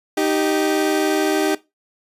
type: tone pair together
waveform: 30% pulse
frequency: 310 / 390.6 Hz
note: D#4 / G4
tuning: -6 / -6 cents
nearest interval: major third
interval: 400 cents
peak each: -17 dBFS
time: 0.17-1.55 s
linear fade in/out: 5 ms
effects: noise-tail reverb RT60 0.2 s tail -17 dB re dry + resampled to 32000 Hz